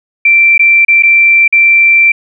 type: tone with dropouts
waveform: sine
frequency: 2349 Hz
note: D7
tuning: in tune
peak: -3 dBFS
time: 0.25-2.12 s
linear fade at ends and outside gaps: 5 ms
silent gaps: 0.579-0.593 / 0.85-0.882 / 1.025-1.033 / 1.479-1.525 s
effects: none